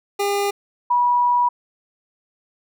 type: tone pair in turn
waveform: 25% pulse / sine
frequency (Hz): 403.5 / 972.5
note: G#4 / B5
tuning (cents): -50 / -27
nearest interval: octave + minor third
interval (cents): 1523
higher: second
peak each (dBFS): -15 / -14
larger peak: second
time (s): 0.19-0.51 / 0.9-1.49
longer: second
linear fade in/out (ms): 10
effects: none